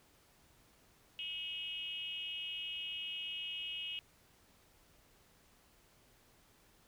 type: tone with frequency modulation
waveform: sine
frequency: 2897 Hz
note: F#7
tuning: 37 cents flat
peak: -39 dBFS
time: 1.19-3.99 s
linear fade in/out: 0 ms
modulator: 326 Hz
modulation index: 0.91
effects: pink hiss -67 dBFS RMS until 6.87 s